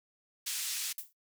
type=band-pass noise; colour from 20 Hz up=white; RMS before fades=-36 dBFS; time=0.46-0.93 s; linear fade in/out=10 ms; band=2600 to 10000 Hz; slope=12 dB/octave
type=noise with exponential decay; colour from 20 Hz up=violet; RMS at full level=-36 dBFS; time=0.98-1.13 s; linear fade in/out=2 ms; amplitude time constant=32 ms
effects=noise-tail reverb RT60 0.1 s tail -21 dB re dry